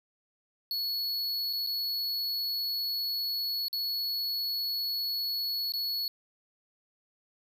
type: tone with dropouts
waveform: square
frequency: 4385 Hz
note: C#8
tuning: 20 cents flat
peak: -30 dBFS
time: 0.71-6.08 s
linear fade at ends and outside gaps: 1 ms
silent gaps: 1.529-1.533 / 1.665-1.671 / 3.683-3.729 / 5.721-5.737 s
effects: none